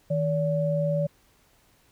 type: tone pair together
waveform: sine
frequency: 158.03 / 574 Hz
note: D#3 / D5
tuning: +27 / -40 cents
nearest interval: octave + minor seventh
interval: 2233 cents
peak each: -25 dBFS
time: 0.1-1.07 s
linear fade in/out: 10 ms
effects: pink hiss -62 dBFS RMS until 1.91 s